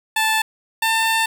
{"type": "tone pair in turn", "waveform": "15% pulse", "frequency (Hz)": [878, 895.9], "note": ["A5", "A5"], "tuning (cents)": [-4, 31], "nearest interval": "unison", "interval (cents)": 35, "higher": "second", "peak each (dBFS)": -10, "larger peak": "neither", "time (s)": [[0.16, 0.42], [0.82, 1.26]], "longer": "second", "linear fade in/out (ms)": 5, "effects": []}